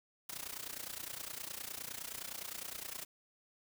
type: noise with amplitude modulation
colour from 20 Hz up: white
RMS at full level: -41 dBFS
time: 0.29-3.05 s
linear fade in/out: 5 ms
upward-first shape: sine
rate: 29.7 Hz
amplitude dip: 85%
effects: none